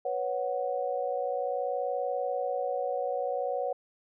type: chord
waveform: sine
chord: B suspended second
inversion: none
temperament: equal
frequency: 493.9 / 554.4 / 740 Hz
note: B4 / C#5 / F#5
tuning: 0 / 0 / 0 cents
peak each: -33 / -32 / -33 dBFS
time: 0.05-3.73 s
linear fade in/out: 5 ms
effects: none